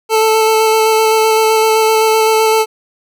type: tone with vibrato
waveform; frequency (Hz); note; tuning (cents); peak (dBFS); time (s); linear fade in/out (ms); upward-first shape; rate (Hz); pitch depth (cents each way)
25% pulse; 440; A4; 0; -5; 0.09-2.66; 50; square; 7.8; 10
effects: none